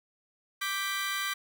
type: chord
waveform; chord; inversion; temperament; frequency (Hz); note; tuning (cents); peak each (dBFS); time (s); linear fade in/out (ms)
25% pulse; G major; second; equal; 1174.7 / 1568 / 1975.5; D6 / G6 / B6; 0 / 0 / 0; -31; 0.61-1.34; 10
effects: none